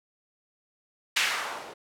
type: noise with low-pass filter sweep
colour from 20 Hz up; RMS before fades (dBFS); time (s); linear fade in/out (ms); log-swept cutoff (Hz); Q
violet; -30; 1.16-1.74; 10; 2600 to 480; 1.4
effects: none